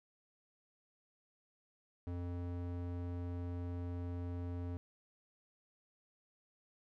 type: tone with band-pass filter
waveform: square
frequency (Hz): 87.7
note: F2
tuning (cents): +8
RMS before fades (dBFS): -41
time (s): 2.07-4.77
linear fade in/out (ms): 0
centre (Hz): 200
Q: 0.55
effects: none

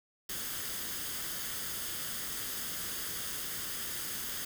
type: noise with comb filter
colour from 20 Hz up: white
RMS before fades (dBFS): -38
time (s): 0.29-4.45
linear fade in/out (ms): 5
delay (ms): 0.61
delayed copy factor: +0.5
effects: none

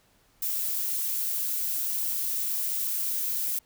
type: noise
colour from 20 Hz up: violet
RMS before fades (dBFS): -29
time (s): 0.42-3.59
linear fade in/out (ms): 5
effects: pink hiss -64 dBFS RMS until 3.65 s

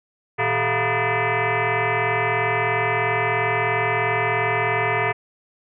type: tone with frequency modulation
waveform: sine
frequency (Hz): 666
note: E5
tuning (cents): +18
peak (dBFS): -18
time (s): 0.38-5.13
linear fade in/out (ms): 20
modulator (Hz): 275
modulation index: 6.1
effects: none

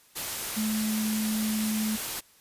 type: tone in noise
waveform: sine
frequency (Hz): 216.2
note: A3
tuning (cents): -30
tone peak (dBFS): -26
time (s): 0.56-1.97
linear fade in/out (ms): 20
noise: white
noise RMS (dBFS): -33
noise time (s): 0.15-2.21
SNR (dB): +4
effects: white hiss -59 dBFS RMS until 2.4 s + resampled to 32000 Hz

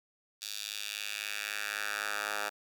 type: tone with high-pass filter sweep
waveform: 10% pulse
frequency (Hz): 103.83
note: G#2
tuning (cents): 0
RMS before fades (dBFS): -37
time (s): 0.41-2.5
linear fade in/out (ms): 20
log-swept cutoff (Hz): 4200 to 1000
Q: 1.7
effects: none

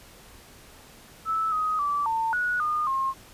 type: tone with pitch steps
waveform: sine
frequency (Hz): 1310 / 1256 / 1159 / 900 / 1462 / 1220 / 1070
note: E6 / D#6 / D6 / A5 / F#6 / D#6 / C6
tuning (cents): -11 / +16 / -23 / +39 / -21 / -34 / +38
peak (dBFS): -23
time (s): 1.25-3.14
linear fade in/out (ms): 50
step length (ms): 270
effects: pink hiss -50 dBFS RMS until 3.33 s + resampled to 32000 Hz

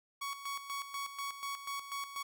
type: tone with tremolo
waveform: sawtooth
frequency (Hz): 1118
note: C#6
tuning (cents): +14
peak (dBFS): -33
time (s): 0.21-2.23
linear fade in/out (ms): 10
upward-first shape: square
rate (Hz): 4.1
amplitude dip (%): 65
effects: none

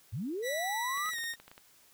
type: linear sweep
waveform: sine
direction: up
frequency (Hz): 84.1 to 1300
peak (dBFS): -33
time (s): 0.12-1.11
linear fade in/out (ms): 20
type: tone with pitch glide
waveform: sawtooth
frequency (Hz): 1959 to 1851.2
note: B6 to A#6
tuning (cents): -15 to -13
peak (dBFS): -31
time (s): 0.42-1.36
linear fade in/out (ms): 50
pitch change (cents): -98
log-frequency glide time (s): 1.11-1.17
type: clicks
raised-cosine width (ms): 0.3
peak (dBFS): -34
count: 11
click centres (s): 0.975 / 1.06 / 1.09 / 1.135 / 1.185 / 1.238 / 1.337 / 1.4 / 1.48 / 1.515 / 1.579
effects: white hiss -62 dBFS RMS until 1.93 s

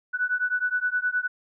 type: beating tone pair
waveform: sine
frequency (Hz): 1480 / 1489.6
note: F#6 / F#6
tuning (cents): 0 / +11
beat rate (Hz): 9.6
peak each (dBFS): -26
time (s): 0.13-1.28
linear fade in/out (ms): 20
effects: none

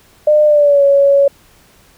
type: tone with pitch glide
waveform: sine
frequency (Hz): 603 to 559.4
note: D5 to C#5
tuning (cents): +46 to +16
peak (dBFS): -6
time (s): 0.27-1.28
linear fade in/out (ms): 5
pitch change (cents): -130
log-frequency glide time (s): 0.46-0.83
effects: pink hiss -48 dBFS RMS until 1.97 s

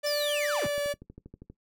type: tone with pitch glide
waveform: 45% pulse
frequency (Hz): 587.3 to 577.2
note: D5 to D5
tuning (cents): 0 to -30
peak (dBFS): -27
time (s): 0.03-0.94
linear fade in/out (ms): 20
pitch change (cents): -30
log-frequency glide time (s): 0.56-0.8
type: linear sweep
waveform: 45% pulse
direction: down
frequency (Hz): 5330 to 58.27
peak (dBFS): -31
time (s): 0.06-0.67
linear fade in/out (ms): 5
type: click train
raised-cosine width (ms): 3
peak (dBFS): -32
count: 10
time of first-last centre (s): 0.78-1.5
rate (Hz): 12.5
effects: noise-tail reverb RT60 0.1 s tail -17 dB re dry

